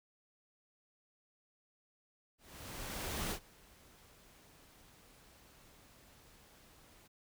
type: noise with ADSR envelope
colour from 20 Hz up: pink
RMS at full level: -38 dBFS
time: 2.38-7.08 s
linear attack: 930 ms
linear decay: 83 ms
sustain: -24 dB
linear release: 12 ms
effects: none